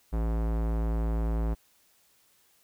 square tone with low-pass filter, 55.7 Hz, A1, 22 cents sharp, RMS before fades -28 dBFS, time 0.12-1.55 s, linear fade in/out 20 ms, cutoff 1000 Hz, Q 0.73, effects white hiss -65 dBFS RMS until 2.63 s

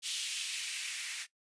violet noise with band-pass filter sweep, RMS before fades -38 dBFS, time 0.02-1.27 s, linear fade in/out 50 ms, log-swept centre 3200 to 2000 Hz, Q 2.4, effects noise-tail reverb RT60 0.1 s tail -17 dB re dry + resampled to 22050 Hz

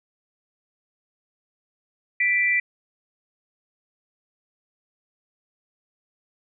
sine tone pair together, 1975.5 / 2349 Hz, B6 / D7, 0 / 0 cents, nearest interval minor third, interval 300 cents, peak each -20 / -22 dBFS, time 2.2-2.6 s, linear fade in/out 5 ms, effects none

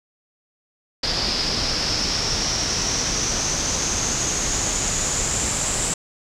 pink noise with low-pass filter sweep, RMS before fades -23 dBFS, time 1.03-5.94 s, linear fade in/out 5 ms, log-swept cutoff 4900 to 7600 Hz, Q 7.8, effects none

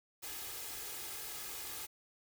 white noise with comb filter, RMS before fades -44 dBFS, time 0.22-1.87 s, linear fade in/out 20 ms, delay 2.4 ms, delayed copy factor +0.6, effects none

